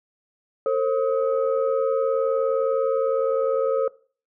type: tone cluster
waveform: sine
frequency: 454.3 / 534 / 1267 Hz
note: A#4 / C5 / D#6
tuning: -45 / +35 / +31 cents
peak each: -22 / -21 / -30 dBFS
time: 0.66-3.88 s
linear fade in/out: 2 ms
effects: noise-tail reverb RT60 0.4 s tail -20 dB re dry + tanh soft clip ceiling -10 dBFS